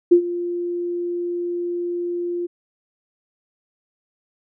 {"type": "tone with ADSR envelope", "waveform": "sine", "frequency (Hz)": 349.2, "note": "F4", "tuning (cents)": 0, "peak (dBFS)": -6, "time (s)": [0.11, 2.47], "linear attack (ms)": 12, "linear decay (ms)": 88, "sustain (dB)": -16, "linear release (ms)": 16, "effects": []}